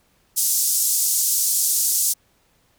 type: band-pass noise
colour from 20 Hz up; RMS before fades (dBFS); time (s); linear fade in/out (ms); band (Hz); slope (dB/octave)
pink; -20; 0.36-2.14; 20; 6100 to 15000; 24
effects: pink hiss -62 dBFS RMS until 2.78 s